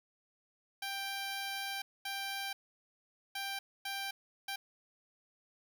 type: tone bursts at uneven times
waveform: 10% pulse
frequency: 787 Hz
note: G5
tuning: 7 cents sharp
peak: -29 dBFS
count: 5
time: 0.82-1.82 / 2.05-2.53 / 3.35-3.59 / 3.85-4.11 / 4.48-4.56 s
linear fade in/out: 5 ms
effects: none